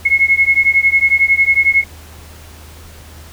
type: beating tone pair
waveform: sine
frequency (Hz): 2170 / 2181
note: C#7 / C#7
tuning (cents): -37 / -29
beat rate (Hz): 11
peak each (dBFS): -12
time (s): 0.05-1.84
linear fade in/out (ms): 10
effects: added 78 Hz sine -36 dBFS peak until 3.32 s + pink hiss -40 dBFS RMS until 3.32 s